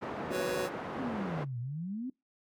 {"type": "band-pass noise", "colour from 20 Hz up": "pink", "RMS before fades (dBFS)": -38, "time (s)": [0.01, 1.45], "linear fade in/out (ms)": 20, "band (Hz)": [200, 1300], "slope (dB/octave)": 12}
{"type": "chord", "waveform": "square", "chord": "F# suspended fourth", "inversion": "none", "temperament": "just", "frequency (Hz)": [370, 493.3, 555], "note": ["F#4", "B4", "C#5"], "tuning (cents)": [0, -2, 2], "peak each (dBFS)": -36, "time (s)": [0.3, 0.7], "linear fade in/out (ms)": 50}
{"type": "exponential two-way sweep", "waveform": "sine", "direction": "down then up", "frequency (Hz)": [269.9, 116.4, 269.9], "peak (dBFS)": -34, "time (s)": [0.99, 2.1], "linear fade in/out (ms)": 5, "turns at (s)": 1.59}
{"effects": ["noise-tail reverb RT60 0.2 s tail -23 dB re dry", "MP3 96 kbps"]}